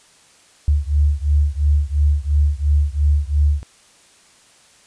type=beating tone pair; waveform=sine; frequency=72 / 74.9 Hz; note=D2 / D2; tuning=-34 / +35 cents; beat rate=2.9 Hz; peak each=-16 / -17 dBFS; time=0.68-3.63 s; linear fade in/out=0 ms; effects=white hiss -51 dBFS RMS until 4.86 s + resampled to 22050 Hz